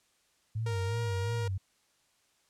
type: tone with vibrato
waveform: sine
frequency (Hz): 103.83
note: G#2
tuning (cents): 0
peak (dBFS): -30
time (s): 0.55-1.58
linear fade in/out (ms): 10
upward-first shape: sine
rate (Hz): 2.8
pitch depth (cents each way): 160
type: tone with pitch glide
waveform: sawtooth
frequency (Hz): 466.2 to 472.7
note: A#4 to A#4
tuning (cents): 0 to +24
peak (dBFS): -32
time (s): 0.66-1.48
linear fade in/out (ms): 5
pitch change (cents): +24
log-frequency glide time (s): 0.86-1.01
effects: white hiss -70 dBFS RMS until 2.49 s + low-pass 9000 Hz 12 dB/octave